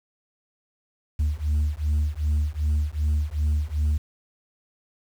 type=beating tone pair; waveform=sine; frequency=73.9 / 76.5 Hz; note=D2 / D#2; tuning=+11 / -29 cents; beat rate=2.6 Hz; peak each=-22 / -22 dBFS; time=1.19-3.98 s; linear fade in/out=10 ms; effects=tanh soft clip ceiling -18 dBFS + 8-bit